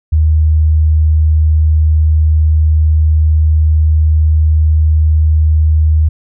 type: tone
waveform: sine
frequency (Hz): 77.78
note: D#2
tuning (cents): 0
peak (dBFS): -6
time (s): 0.12-6.09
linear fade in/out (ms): 10
effects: none